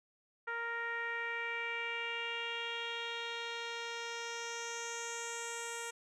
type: tone with low-pass filter sweep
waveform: 10% pulse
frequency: 466.2 Hz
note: A#4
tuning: in tune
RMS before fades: -40 dBFS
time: 0.47-5.91 s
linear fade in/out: 10 ms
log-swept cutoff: 1600 to 8900 Hz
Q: 3.3
effects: none